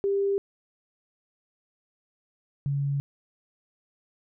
sine tone pair in turn, 397.1 / 140.65 Hz, G4 / C#3, +22 / +26 cents, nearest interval octave + tritone, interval 1796 cents, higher first, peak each -22 / -24 dBFS, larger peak first, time 0.04-0.38 / 2.66-3 s, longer neither, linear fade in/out 0 ms, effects none

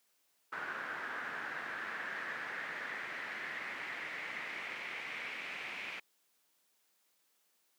brown noise with band-pass filter sweep, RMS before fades -42 dBFS, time 0.52-6 s, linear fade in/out 10 ms, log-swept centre 1500 to 2400 Hz, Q 4.3, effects white hiss -75 dBFS RMS until 7.78 s + high-pass 200 Hz 12 dB/octave

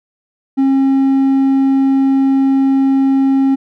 sine tone with hard clipping, 270 Hz, C#4, 45 cents flat, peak -10 dBFS, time 0.57-3.56 s, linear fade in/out 20 ms, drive 3 dB, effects none

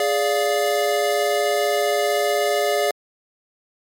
square chord, D diminished, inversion second, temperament equal with one note detuned, 415.3 / 582.9 / 698.5 Hz, Ab4 / D5 / F5, 0 / -13 / 0 cents, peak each -23 / -22 / -24 dBFS, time 0-2.91 s, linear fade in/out 2 ms, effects MP3 64 kbps

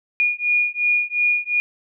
sine beating tone pair, 2438 / 2440.8 Hz, D#7 / D#7, -36 / -34 cents, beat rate 2.8 Hz, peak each -20 dBFS, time 0.2-1.6 s, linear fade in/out 0 ms, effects none

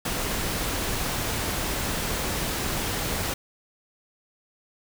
pink noise, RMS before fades -28 dBFS, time 0.05-3.34 s, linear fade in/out 5 ms, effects none

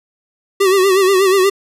square tone with vibrato, 383.3 Hz, G4, 39 cents flat, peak -10 dBFS, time 0.6-1.5 s, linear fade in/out 10 ms, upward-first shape sine, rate 8.3 Hz, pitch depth 75 cents each way, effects resampled to 32000 Hz

